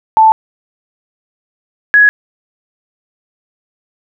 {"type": "tone pair in turn", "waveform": "sine", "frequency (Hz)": [880, 1674.7], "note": ["A5", "G#6"], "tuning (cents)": [0, 14], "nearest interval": "major seventh", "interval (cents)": 1114, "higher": "second", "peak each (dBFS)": -3, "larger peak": "neither", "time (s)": [[0.17, 0.32], [1.94, 2.09]], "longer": "neither", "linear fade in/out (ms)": 0, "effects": []}